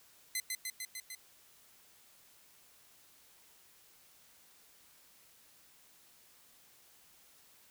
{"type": "tone with echo", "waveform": "10% pulse", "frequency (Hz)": 2044, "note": "C7", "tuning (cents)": -41, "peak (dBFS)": -24, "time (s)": [0.35, 0.4], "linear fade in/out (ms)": 2, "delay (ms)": 150, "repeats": 5, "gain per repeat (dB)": -2, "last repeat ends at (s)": 1.15, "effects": ["white hiss -63 dBFS RMS until 7.7 s"]}